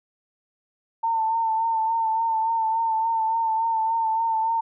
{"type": "tone with vibrato", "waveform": "sine", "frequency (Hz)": 899, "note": "A5", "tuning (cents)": 37, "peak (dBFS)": -20, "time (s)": [1.03, 4.61], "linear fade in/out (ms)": 10, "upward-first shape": "sine", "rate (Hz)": 3.5, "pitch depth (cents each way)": 33, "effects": []}